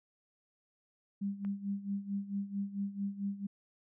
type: tone with tremolo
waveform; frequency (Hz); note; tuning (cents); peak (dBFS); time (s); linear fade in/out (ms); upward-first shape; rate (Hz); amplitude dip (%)
sine; 199.4; G3; +30; -31; 1.21-3.47; 10; sine; 4.5; 80
type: click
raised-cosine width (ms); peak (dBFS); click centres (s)
0.5; -37; 1.449
effects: none